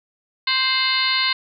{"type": "harmonic tone with a mistuned harmonic", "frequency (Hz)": 523.3, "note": "C5", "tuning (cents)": 0, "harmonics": [2, 3, 4, 5, 6, 7, 8, 9], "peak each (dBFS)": [-26, -28, -23, -31, -27, -25, -22, -31], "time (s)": [0.47, 1.33], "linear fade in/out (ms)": 5, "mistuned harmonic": 6, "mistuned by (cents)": -100, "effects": []}